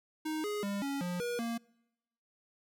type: tone with pitch steps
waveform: square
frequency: 311.5 / 416.5 / 200.8 / 278.4 / 177.4 / 480.2 / 232.2 Hz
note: D#4 / G#4 / G3 / C#4 / F3 / B4 / A#3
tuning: +2 / +5 / +42 / +8 / +27 / -49 / -7 cents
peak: -34 dBFS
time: 0.25-1.58 s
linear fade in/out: 10 ms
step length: 190 ms
effects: noise-tail reverb RT60 0.9 s tail -26 dB re dry